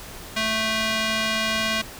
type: tone with band-pass filter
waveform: square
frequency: 220 Hz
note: A3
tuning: in tune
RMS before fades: -24 dBFS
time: 0.36-1.82 s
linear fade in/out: 10 ms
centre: 3000 Hz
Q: 0.93
effects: pink hiss -39 dBFS RMS until 1.99 s